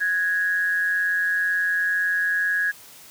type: tone with amplitude modulation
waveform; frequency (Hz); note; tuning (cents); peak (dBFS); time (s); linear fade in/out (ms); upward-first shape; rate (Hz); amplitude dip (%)
sine; 1661.2; G#6; 0; -17; 0-2.72; 20; sine; 178; 55
effects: white hiss -46 dBFS RMS until 3.1 s + high-pass 60 Hz 12 dB/octave